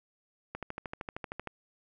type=click train; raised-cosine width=0.5 ms; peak=-22 dBFS; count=13; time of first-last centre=0.55-1.473 s; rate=13 Hz; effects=none